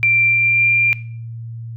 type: tone with pitch glide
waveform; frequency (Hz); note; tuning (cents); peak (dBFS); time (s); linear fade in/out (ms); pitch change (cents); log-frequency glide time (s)
sine; 2360 to 2382; D7 to D7; +8 to +24; -11; 0.03-0.93; 0; +16; 0.25-0.69
effects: noise-tail reverb RT60 0.5 s tail -19 dB re dry + added 115 Hz sine -27 dBFS peak until 1.76 s